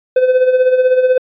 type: tone with tremolo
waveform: triangle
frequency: 510 Hz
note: C5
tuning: 44 cents flat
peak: -4 dBFS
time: 0.16-1.18 s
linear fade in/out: 5 ms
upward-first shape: sine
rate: 16 Hz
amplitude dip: 60%
effects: resampled to 8000 Hz